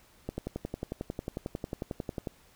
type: click train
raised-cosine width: 2 ms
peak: -20 dBFS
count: 23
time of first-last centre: 0.29-2.272 s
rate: 11.1 Hz
effects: pink hiss -61 dBFS RMS until 2.55 s